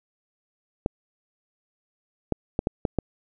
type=clicks; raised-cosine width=2 ms; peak=-9 dBFS; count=6; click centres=0.861 / 2.323 / 2.591 / 2.671 / 2.852 / 2.987 s; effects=none